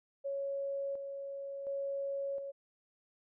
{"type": "tone with tremolo", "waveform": "sine", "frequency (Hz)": 554.4, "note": "C#5", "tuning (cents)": 0, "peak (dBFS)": -34, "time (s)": [0.24, 2.52], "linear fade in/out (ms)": 20, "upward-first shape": "square", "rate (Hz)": 0.7, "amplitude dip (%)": 45, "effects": []}